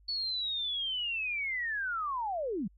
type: linear sweep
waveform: sine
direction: down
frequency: 4461 to 164.81 Hz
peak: -31 dBFS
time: 0.08-2.68 s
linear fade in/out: 10 ms
effects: added 50 Hz sine -58 dBFS peak until 2.77 s